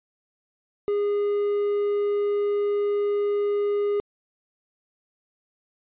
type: tone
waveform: triangle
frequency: 409.8 Hz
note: G#4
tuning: 23 cents flat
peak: -19 dBFS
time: 0.88-4 s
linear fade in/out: 0 ms
effects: resampled to 8000 Hz